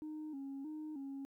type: tone with vibrato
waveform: sine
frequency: 290.5 Hz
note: D4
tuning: 19 cents flat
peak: -40 dBFS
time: 0.02-1.25 s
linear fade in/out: 0 ms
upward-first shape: square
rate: 1.6 Hz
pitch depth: 100 cents each way
effects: tanh soft clip ceiling -40 dBFS + 13-bit